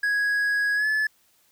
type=tone with pitch glide; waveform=triangle; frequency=1661.2 to 1726.7 Hz; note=G#6 to A6; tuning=0 to -33 cents; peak=-19 dBFS; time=0.03-1.07 s; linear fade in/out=5 ms; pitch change=+67 cents; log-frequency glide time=0.75-0.87 s; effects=white hiss -63 dBFS RMS until 1.51 s